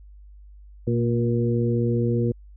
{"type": "harmonic tone with a mistuned harmonic", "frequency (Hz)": 118.8, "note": "A#2", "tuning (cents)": 33, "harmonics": [1, 2, 3, 4], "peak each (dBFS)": [-22, -25, -27, -28], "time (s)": [0.87, 2.32], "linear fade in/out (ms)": 5, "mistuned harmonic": 2, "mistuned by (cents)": -31, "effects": ["added 50 Hz sine -43 dBFS peak until 2.56 s"]}